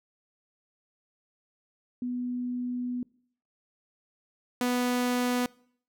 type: tone pair in turn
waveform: sine / sawtooth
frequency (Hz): 246.9 / 246.9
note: B3 / B3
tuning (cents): 0 / 0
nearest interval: unison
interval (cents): 0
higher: neither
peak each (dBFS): -29 / -21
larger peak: second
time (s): 2.02-3.03 / 4.61-5.46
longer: first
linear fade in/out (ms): 2
effects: noise-tail reverb RT60 0.6 s tail -24 dB re dry